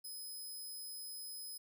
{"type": "tone", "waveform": "10% pulse", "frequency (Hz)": 5070, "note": "D#8", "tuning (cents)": 32, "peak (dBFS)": -39, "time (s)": [0.04, 1.58], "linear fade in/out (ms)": 10, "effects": []}